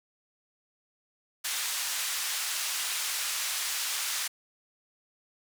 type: band-pass noise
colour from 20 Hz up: white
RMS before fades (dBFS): -32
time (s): 1.44-4.28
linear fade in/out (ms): 10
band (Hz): 1200 to 9600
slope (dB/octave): 12
effects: none